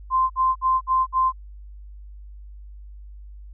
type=tone bursts; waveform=sine; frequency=1041 Hz; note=C6; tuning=9 cents flat; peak=-16 dBFS; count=5; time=0.1-1.324 s; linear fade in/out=50 ms; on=200 ms; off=56 ms; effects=added 50 Hz sine -38 dBFS peak until 3.53 s